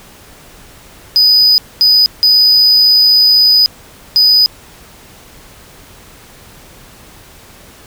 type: tone bursts at uneven times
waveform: triangle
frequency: 4978 Hz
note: D#8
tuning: in tune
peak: -4 dBFS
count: 4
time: 1.16-1.58 / 1.81-2.06 / 2.23-3.66 / 4.16-4.46 s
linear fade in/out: 0 ms
effects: pink hiss -39 dBFS RMS until 7.86 s